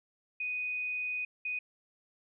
sine tone bursts at uneven times, 2489 Hz, D#7, in tune, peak -32 dBFS, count 2, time 0.4-1.25 / 1.45-1.59 s, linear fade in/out 5 ms, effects none

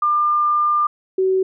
sine tone pair in turn, 1199 / 377.7 Hz, D6 / F#4, +36 / +36 cents, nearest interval octave + minor sixth, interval 2000 cents, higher first, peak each -14 dBFS, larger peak neither, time 0.02-0.87 / 1.18-1.43 s, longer first, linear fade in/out 5 ms, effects none

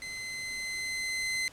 sawtooth tone with level ramp, 2055 Hz, C7, 32 cents flat, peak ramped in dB -34 to -25 dBFS, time 0.02-1.48 s, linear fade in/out 0 ms, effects pink hiss -53 dBFS RMS until 1.52 s + low-pass 10000 Hz 12 dB/octave

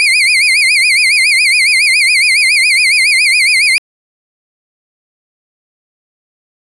35% pulse tone with vibrato, 2274 Hz, C#7, 44 cents sharp, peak -5 dBFS, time 0-3.78 s, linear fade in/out 0 ms, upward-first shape sine, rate 7.2 Hz, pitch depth 170 cents each way, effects resampled to 24000 Hz

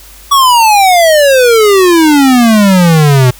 square exponential sweep, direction down, 1143 to 122.8 Hz, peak -4 dBFS, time 0.31-3.31 s, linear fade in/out 10 ms, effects added 50 Hz sine -36 dBFS peak until 3.39 s + white hiss -36 dBFS RMS until 3.39 s

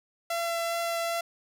sawtooth tone with vibrato, 676 Hz, E5, 43 cents sharp, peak -24 dBFS, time 0.3-1.21 s, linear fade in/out 5 ms, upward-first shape triangle, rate 2.5 Hz, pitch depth 9 cents each way, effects none

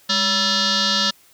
sine tone with frequency modulation, 204.4 Hz, G#3, 27 cents flat, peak -16 dBFS, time 0.09-1.11 s, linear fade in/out 10 ms, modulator 769 Hz, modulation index 6.5, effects white hiss -53 dBFS RMS until 1.33 s

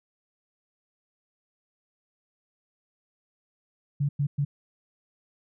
sine tone bursts at uneven times, 142.8 Hz, D3, 48 cents flat, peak -22 dBFS, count 3, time 4-4.09 / 4.19-4.27 / 4.38-4.45 s, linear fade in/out 10 ms, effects none

